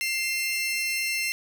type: tone pair together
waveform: sawtooth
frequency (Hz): 2104 / 2701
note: C7 / E7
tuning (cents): +9 / +42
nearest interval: major third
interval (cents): 433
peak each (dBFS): -25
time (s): 0.01-1.32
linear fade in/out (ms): 0
effects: none